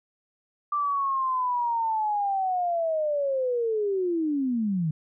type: linear sweep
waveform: sine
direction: down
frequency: 1181 to 149.7 Hz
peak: -23 dBFS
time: 0.72-4.91 s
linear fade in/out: 5 ms
effects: none